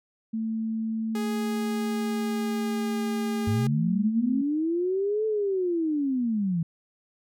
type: tone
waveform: sine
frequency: 222.4 Hz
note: A3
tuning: 19 cents sharp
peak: -26 dBFS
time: 0.33-4.42 s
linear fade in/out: 10 ms
type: tone with pitch glide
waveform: sawtooth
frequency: 415.3 to 406.8 Hz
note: G#4 to G#4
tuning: 0 to -36 cents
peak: -28 dBFS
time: 1.15-3.67 s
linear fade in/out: 2 ms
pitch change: -36 cents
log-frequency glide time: 1.33-3.01 s
type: linear two-way sweep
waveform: sine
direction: up then down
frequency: 97 to 440 to 159.3 Hz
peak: -23 dBFS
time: 3.47-6.63 s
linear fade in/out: 5 ms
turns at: 5.26 s
effects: none